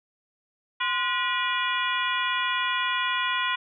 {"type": "harmonic tone with a mistuned harmonic", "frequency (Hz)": 483.9, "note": "B4", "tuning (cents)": -35, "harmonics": [2, 3, 4, 5, 6, 7], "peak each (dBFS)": [-28, -30, -31, -32, -33, -33], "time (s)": [0.8, 3.56], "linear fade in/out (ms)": 10, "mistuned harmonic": 2, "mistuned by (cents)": 110, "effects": []}